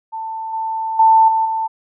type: tone with level steps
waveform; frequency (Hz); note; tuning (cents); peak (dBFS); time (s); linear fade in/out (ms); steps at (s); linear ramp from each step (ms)
sine; 890; A5; +20; -23 / -19 / -7 / -13 / -17; 0.12-1.68; 20; 0.53 / 0.99 / 1.28 / 1.45; 5
effects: none